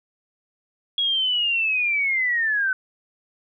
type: linear sweep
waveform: sine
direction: down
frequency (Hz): 3333 to 1500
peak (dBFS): -19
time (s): 0.98-2.73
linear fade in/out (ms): 2
effects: none